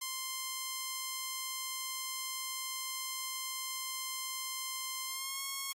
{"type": "tone with pitch glide", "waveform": "5% pulse", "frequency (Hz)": [1046.5, 1089.1], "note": ["C6", "C#6"], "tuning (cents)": [0, -31], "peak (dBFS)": -25, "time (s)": [0.01, 5.73], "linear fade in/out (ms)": 10, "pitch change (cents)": 69, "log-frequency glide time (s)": [5.07, 5.42], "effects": ["AAC 48 kbps"]}